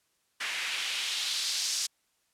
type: noise with band-pass filter sweep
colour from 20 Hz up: white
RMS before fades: -32 dBFS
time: 0.4-1.87 s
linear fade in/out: 10 ms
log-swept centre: 2000 to 5700 Hz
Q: 1.8
effects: white hiss -73 dBFS RMS until 2.33 s + low-pass 11000 Hz 12 dB/octave